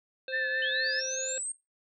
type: harmonic tone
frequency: 524 Hz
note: C5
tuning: 2 cents sharp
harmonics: 1 / 3 / 5 / 7 / 8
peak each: -37 / -42 / -44 / -45 / -46 dBFS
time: 0.28-1.38 s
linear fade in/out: 2 ms
type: tone with vibrato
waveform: sine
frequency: 1753 Hz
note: A6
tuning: 7 cents flat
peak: -28 dBFS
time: 0.32-1.01 s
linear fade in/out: 20 ms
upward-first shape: triangle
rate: 4.5 Hz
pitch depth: 46 cents each way
type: linear sweep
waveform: sine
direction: up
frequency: 3000 to 8600 Hz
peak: -32 dBFS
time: 0.62-1.52 s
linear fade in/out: 2 ms
effects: noise-tail reverb RT60 0.2 s tail -18 dB re dry